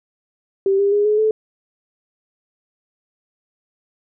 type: tone with pitch steps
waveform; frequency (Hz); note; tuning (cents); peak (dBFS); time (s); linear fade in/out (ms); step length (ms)
sine; 390 / 400.7 / 411.8 / 423.1 / 434.7; G4 / G4 / G#4 / G#4 / A4; -9 / +38 / -15 / +32 / -21; -13; 0.66-1.31; 2; 130
effects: none